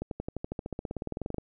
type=accelerating click train; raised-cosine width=2 ms; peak=-20 dBFS; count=23; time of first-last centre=0.02-1.383 s; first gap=92 ms; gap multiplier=0.96; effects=none